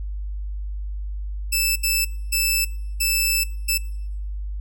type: tone bursts at uneven times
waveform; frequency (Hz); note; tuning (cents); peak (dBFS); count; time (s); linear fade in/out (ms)
10% pulse; 2637; E7; 0; -10; 5; 1.52-1.76 / 1.83-2.05 / 2.32-2.65 / 3-3.44 / 3.68-3.78; 10
effects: noise-tail reverb RT60 0.8 s tail -22 dB re dry + added 50 Hz sine -26 dBFS peak until 4.6 s